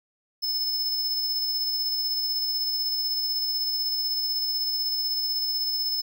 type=tone with tremolo; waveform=square; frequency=5230 Hz; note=E8; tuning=15 cents flat; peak=-24 dBFS; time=0.42-6.02 s; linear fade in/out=20 ms; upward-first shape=square; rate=16 Hz; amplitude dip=25%; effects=none